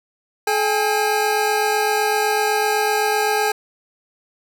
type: tone pair together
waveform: 25% pulse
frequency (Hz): 427.1 / 806.3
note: G#4 / G5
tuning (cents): +48 / +49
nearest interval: major seventh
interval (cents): 1101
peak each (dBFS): -16 / -16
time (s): 0.47-3.52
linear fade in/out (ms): 5
effects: none